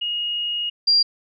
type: tone pair in turn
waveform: sine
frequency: 2872 / 4764 Hz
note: F7 / D8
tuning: +48 / +24 cents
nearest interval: major sixth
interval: 876 cents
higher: second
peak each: -22 / -13 dBFS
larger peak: second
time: 0.01-0.7 / 0.87-1.03 s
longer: first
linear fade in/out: 10 ms
effects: none